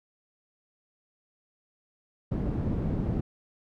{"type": "low-pass noise", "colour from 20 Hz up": "white", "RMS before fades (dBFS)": -29, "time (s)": [2.31, 3.21], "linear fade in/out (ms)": 10, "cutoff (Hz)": 200, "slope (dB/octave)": 12, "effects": []}